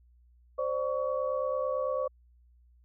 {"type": "tone cluster", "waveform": "sine", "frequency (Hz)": [522, 591, 1126], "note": ["C5", "D5", "C#6"], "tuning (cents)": [-4, 11, 27], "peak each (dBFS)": [-30, -33, -36], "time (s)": [0.58, 2.08], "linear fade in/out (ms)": 10, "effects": ["added 60 Hz sine -58 dBFS peak until 2.84 s"]}